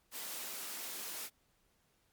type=high-pass noise; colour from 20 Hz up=white; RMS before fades=-43 dBFS; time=0.11-1.3 s; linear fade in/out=50 ms; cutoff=200 Hz; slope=24 dB/octave; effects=pink hiss -74 dBFS RMS until 2.12 s + MP3 96 kbps